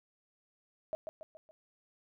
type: tone with echo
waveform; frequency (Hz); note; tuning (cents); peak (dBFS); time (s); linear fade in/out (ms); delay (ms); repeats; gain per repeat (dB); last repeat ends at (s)
sine; 631; D#5; +24; -32; 0.93-0.95; 0; 140; 4; -6; 1.51
effects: none